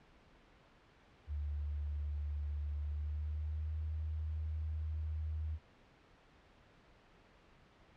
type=tone with pitch glide; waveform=sine; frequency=73.5 to 77.87 Hz; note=D2 to D#2; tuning=+2 to +2 cents; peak=-36 dBFS; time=1.27-5.59 s; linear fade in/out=50 ms; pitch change=+100 cents; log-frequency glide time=2.75-3.78 s; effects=pink hiss -64 dBFS RMS until 7.96 s + low-pass 3000 Hz 12 dB/octave